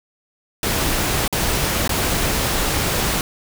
pink noise with dropouts, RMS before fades -20 dBFS, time 0.63-3.21 s, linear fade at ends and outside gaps 1 ms, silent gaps 1.278-1.326 / 1.877-1.893 s, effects none

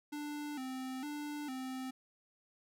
square tone with vibrato, 276.9 Hz, C#4, 2 cents flat, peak -40 dBFS, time 0.12-1.91 s, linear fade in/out 10 ms, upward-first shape square, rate 1.1 Hz, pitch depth 110 cents each way, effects none

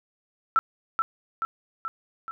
sine tone with echo, 1331 Hz, E6, 16 cents sharp, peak -16 dBFS, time 0.56-0.59 s, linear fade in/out 0 ms, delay 430 ms, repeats 4, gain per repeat -4 dB, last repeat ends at 2.31 s, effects none

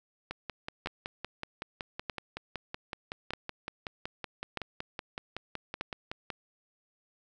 two click trains, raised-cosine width 0.3 ms, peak -20 / -17 dBFS, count 33 / 5, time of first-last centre 0.31-6.303 / 0.86-5.81 s, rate 5.34 / 0.808 Hz, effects none

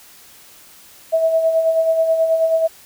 sine tone with tremolo, 650 Hz, E5, 24 cents flat, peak -11 dBFS, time 1.12-2.68 s, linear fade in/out 20 ms, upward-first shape sine, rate 9.3 Hz, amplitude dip 50%, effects white hiss -45 dBFS RMS until 2.85 s

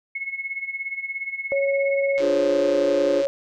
sine tone with tremolo, 2185 Hz, C#7, 26 cents flat, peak -24 dBFS, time 0.15-2.21 s, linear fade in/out 5 ms, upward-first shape sine, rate 17 Hz, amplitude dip 75%
sine tone, 554.4 Hz, C#5, in tune, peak -19 dBFS, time 1.52-3.27 s, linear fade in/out 0 ms
click train, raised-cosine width 0.2 ms, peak -19 dBFS, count 147, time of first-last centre 2.18-3.254 s, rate 136 Hz
triangle chord, D half-diminished seventh, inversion none, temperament equal, 293.7 / 349.2 / 415.3 / 523.3 Hz, D4 / F4 / Ab4 / C5, 0 / 0 / 0 / 0 cents, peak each -25 dBFS, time 2.19-3.24 s, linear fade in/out 50 ms
effects none

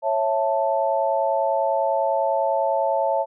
sine chord, A major, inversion first, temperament just, 550 / 660 / 880 Hz, C#5 / E5 / A5, -14 / +2 / 0 cents, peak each -23 dBFS, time 0.02-3.26 s, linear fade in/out 50 ms, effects none

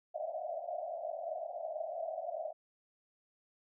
white band-pass noise, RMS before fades -40 dBFS, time 0.14-2.53 s, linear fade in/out 20 ms, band 610 to 700 Hz, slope 96 dB/octave, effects none

